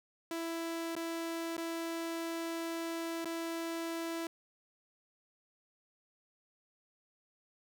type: tone with dropouts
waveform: sawtooth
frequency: 331.7 Hz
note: E4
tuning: 11 cents sharp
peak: -32 dBFS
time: 0.31-4.27 s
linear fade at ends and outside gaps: 2 ms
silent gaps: 0.953-0.964 / 1.568-1.578 / 3.246-3.255 s
effects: none